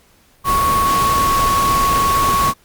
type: tone in noise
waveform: sine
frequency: 1108.7 Hz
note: C#6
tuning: in tune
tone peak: -13 dBFS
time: 0.44-2.54 s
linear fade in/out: 50 ms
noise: pink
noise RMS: -21 dBFS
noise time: 0.44-2.54 s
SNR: +5 dB
effects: pink hiss -53 dBFS RMS until 2.64 s + Opus 48 kbps